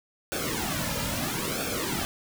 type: noise with flanger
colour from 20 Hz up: pink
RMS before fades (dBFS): -30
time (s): 0.32-2.05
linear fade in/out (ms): 0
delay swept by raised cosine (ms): 1 to 2.7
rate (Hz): 0.76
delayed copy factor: -0.9
effects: none